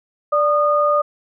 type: tone pair together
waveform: sine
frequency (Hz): 587.5 / 1225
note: D5 / D#6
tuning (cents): +1 / -27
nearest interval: octave + minor second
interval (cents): 1272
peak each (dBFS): -16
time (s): 0.32-1.02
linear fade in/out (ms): 10
effects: none